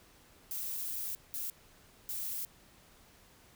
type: noise bursts at uneven times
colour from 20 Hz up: violet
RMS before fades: -38 dBFS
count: 3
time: 0.51-1.15 / 1.34-1.5 / 2.09-2.45 s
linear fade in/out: 0 ms
effects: pink hiss -61 dBFS RMS until 3.55 s